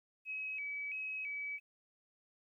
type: tone with vibrato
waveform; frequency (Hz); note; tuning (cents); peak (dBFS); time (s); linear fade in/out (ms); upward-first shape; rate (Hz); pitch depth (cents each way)
sine; 2415; D7; +48; -38; 0.25-1.6; 50; square; 1.5; 95
effects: 13-bit